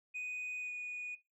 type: tone with pitch glide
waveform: sine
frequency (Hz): 2489 to 2466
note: D#7 to D#7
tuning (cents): 0 to -16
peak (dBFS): -36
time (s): 0.14-1.16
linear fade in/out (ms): 20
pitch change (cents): -16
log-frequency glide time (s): 0.6-0.7
effects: noise-tail reverb RT60 0.2 s tail -17 dB re dry + tanh soft clip ceiling -37 dBFS